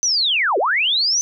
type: linear two-way sweep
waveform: sine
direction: down then up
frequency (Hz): 6160 to 346.6 to 6160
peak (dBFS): -15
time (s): 0.03-1.21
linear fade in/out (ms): 0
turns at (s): 0.58
effects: none